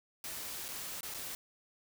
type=noise with dropouts; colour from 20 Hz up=white; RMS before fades=-42 dBFS; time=0.24-1.35 s; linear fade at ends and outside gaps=1 ms; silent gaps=0.683-0.687 / 1.008-1.031 / 1.14-1.145 s; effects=none